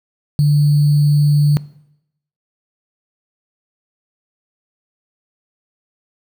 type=tone with sample-and-hold; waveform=sine; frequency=146.83 Hz; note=D3; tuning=in tune; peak=-9 dBFS; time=0.39-1.57 s; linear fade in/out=0 ms; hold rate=4410 Hz; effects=noise-tail reverb RT60 0.8 s tail -20 dB re dry